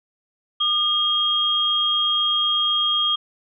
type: tone pair together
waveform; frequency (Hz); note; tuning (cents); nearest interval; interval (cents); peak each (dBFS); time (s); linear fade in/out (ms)
sine; 1216 / 3246; D#6 / G#7; -40 / -40; octave + perfect fourth; 1700; -25 / -18; 0.6-3.16; 10
effects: none